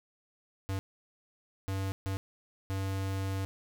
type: tone bursts at uneven times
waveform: square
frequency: 96.6 Hz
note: G2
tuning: 25 cents flat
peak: -32 dBFS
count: 4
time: 0.69-0.79 / 1.68-1.92 / 2.06-2.17 / 2.7-3.45 s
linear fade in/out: 0 ms
effects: 10-bit